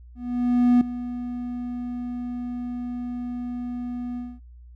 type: tone with ADSR envelope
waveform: triangle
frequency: 244.6 Hz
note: B3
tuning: 16 cents flat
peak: -11 dBFS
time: 0.15-4.4 s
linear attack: 660 ms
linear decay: 4 ms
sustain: -15 dB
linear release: 230 ms
effects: added 60 Hz sine -43 dBFS peak until 4.75 s